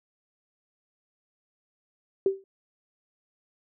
sine tone with exponential decay, 388 Hz, G4, 18 cents flat, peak -16 dBFS, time 2.26-2.44 s, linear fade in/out 2 ms, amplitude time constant 37 ms, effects none

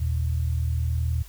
sine tone pair together, 79.4 / 118.97 Hz, D#2 / A#2, +36 / +36 cents, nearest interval perfect fifth, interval 700 cents, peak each -23 / -28 dBFS, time 0-1.23 s, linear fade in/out 10 ms, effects added 50 Hz sine -43 dBFS peak until 1.28 s + white hiss -51 dBFS RMS until 1.28 s

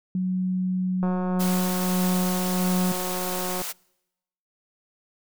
sine tone with pitch glide, 184.6 to 183.43 Hz, F#3 to F#3, -4 to -15 cents, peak -22 dBFS, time 0.15-2.92 s, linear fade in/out 2 ms, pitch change -11 cents, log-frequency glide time 0.45-2.13 s
click train, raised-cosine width 1 ms, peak -18 dBFS, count 472, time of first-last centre 1.03-3.618 s, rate 182 Hz
white high-pass noise, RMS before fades -32 dBFS, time 1.39-3.73 s, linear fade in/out 20 ms, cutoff 440 Hz, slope 48 dB/octave
effects noise-tail reverb RT60 0.9 s tail -26 dB re dry

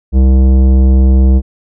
sine tone with tanh clipping, 65.41 Hz, C2, in tune, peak -6 dBFS, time 0.12-1.42 s, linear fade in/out 50 ms, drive 14 dB, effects none

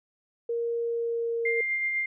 sine tone with pitch glide, 467.6 to 463.6 Hz, A#4 to A#4, +5 to -10 cents, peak -26 dBFS, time 0.49-1.61 s, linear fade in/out 5 ms, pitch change -15 cents, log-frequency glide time 0.76-1.4 s
sine tone with tremolo, 2100 Hz, C7, 6 cents sharp, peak -24 dBFS, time 1.45-2.06 s, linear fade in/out 5 ms, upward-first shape sine, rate 8 Hz, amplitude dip 30%
effects none

